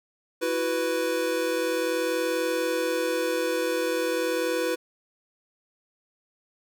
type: chord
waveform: square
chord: E suspended second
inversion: none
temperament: equal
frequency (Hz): 329.6 / 370 / 493.9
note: E4 / F#4 / B4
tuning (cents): 0 / 0 / 0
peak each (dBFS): -31 / -32 / -27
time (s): 0.41-4.76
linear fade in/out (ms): 20
effects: none